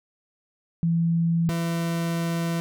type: tone pair in turn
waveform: sine / 40% pulse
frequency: 167.2 / 167.79 Hz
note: E3 / E3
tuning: +25 / +31 cents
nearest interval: unison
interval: 6 cents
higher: second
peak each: -19 / -23 dBFS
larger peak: first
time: 0.83-1.49 / 1.49-2.6 s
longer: second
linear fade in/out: 0 ms
effects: none